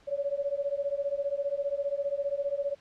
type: beating tone pair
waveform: sine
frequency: 557 / 572 Hz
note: C#5 / D5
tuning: +8 / -46 cents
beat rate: 15 Hz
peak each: -31 dBFS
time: 0.07-2.75 s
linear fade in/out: 20 ms
effects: pink hiss -61 dBFS RMS until 2.8 s + low-pass 5000 Hz 12 dB/octave